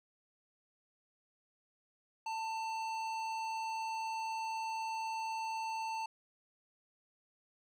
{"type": "tone with hard clipping", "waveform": "sine", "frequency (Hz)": 892, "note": "A5", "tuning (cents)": 23, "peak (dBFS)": -38, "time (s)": [2.26, 6.06], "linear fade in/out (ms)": 5, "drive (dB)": 13, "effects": []}